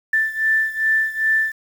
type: beating tone pair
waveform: sine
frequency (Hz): 1766 / 1768.5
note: A6 / A6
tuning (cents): +6 / +8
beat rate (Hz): 2.5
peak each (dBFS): -18 / -21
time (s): 0.13-1.52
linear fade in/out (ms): 5
effects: 7-bit